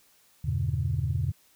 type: chord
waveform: sine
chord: E diminished seventh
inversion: none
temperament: just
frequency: 82.41 / 98.89 / 118.67 / 142.4 Hz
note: E2 / G2 / Bb2 / Db3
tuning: 0 / +16 / +31 / +47 cents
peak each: -30 dBFS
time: 0.44-1.32 s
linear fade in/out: 10 ms
effects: tanh soft clip ceiling -16 dBFS + white hiss -62 dBFS RMS until 1.55 s